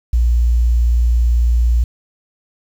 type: tone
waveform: sine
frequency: 59 Hz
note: A#1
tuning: 22 cents sharp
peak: -10 dBFS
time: 0.13-1.84 s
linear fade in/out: 5 ms
effects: 7-bit